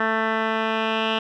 10% pulse tone with low-pass filter sweep, 221.5 Hz, A3, 12 cents sharp, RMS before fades -23 dBFS, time 0-1.19 s, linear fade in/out 5 ms, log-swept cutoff 1800 to 2800 Hz, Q 5.1, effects none

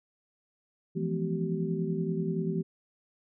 sine tone cluster, 166 / 176.4 / 213.2 / 249.9 / 382.8 Hz, E3 / F3 / G#3 / B3 / G4, +12 / +18 / +46 / +21 / -41 cents, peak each -31 / -36 / -36 / -38 / -34 dBFS, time 0.95-2.63 s, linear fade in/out 20 ms, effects none

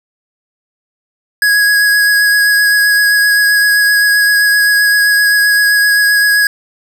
square tone with vibrato, 1663 Hz, G#6, 2 cents sharp, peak -8 dBFS, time 1.42-6.47 s, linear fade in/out 2 ms, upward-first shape triangle, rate 7.7 Hz, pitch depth 16 cents each way, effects none

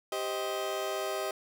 30% pulse chord, C minor, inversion second, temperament just, 392.4 / 523.3 / 627.9 Hz, G4 / C5 / Eb5, +2 / 0 / +16 cents, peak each -33 / -37 / -32 dBFS, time 0.12-1.31 s, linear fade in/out 2 ms, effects none

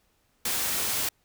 white noise, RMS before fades -28 dBFS, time 0.45-1.09 s, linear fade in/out 5 ms, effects pink hiss -69 dBFS RMS until 1.24 s

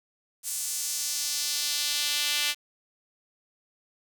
sawtooth tone with high-pass filter sweep, 293.7 Hz, D4, in tune, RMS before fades -29 dBFS, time 0.43-2.55 s, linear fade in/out 50 ms, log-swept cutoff 8200 to 2800 Hz, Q 1.5, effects 8-bit

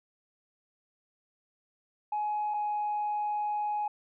sine tone pair in turn, 841 / 836.9 Hz, G#5 / G#5, +22 / +13 cents, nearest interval unison, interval 9 cents, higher first, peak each -27 / -27 dBFS, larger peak neither, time 2.12-2.54 / 2.54-3.88 s, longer second, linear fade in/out 5 ms, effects tanh soft clip ceiling -25 dBFS

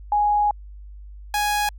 sine / sawtooth tone pair in turn, 830.6 / 830.6 Hz, G#5 / G#5, 0 / 0 cents, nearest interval unison, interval 0 cents, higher neither, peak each -16 dBFS, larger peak neither, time 0.12-0.51 / 1.34-1.69 s, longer first, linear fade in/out 2 ms, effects added 50 Hz sine -37 dBFS peak until 1.78 s

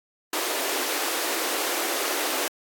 pink high-pass noise, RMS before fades -27 dBFS, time 0.33-2.48 s, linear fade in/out 2 ms, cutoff 300 Hz, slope 48 dB/octave, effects AAC 64 kbps

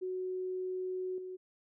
sine tone with level steps, 370 Hz, F#4, in tune, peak -34 / -40 dBFS, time 0.01-1.37 s, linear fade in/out 20 ms, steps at 1.18 s, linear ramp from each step 2 ms, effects none

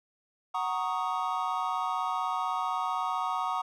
triangle chord, D# minor seventh, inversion first, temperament equal with one note detuned, 744.3 / 932.3 / 1108.7 / 1244.5 Hz, F#5 / A#5 / C#6 / D#6, +10 / 0 / 0 / 0 cents, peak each -32 dBFS, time 0.54-3.62 s, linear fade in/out 10 ms, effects none

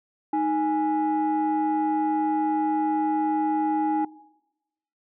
sine tone pair together, 311.1 / 830.6 Hz, D#4 / G#5, 0 / 0 cents, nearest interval octave + perfect fourth, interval 1700 cents, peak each -23 / -22 dBFS, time 0.33-4.05 s, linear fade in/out 5 ms, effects noise-tail reverb RT60 1.0 s tail -22 dB re dry + tanh soft clip ceiling -17 dBFS

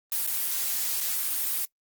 blue noise with dropouts, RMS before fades -28 dBFS, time 0.12-1.65 s, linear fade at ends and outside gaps 1 ms, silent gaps 0.266-0.274 / 1.006-1.01 s, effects noise-tail reverb RT60 0.1 s tail -23 dB re dry + Opus 32 kbps

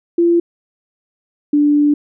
sine tone pair in turn, 341.8 / 293.2 Hz, F4 / D4, -37 / -3 cents, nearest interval minor third, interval 266 cents, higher first, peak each -9 dBFS, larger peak neither, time 0.18-0.4 / 1.53-1.94 s, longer second, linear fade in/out 5 ms, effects none

